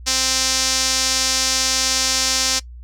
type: tone with band-pass filter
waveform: sawtooth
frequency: 261.3 Hz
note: C4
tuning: 2 cents flat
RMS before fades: -19 dBFS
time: 0.06-2.6 s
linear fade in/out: 20 ms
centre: 5700 Hz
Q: 2.4
effects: noise-tail reverb RT60 0.1 s tail -19 dB re dry + added 60 Hz sine -34 dBFS peak until 2.83 s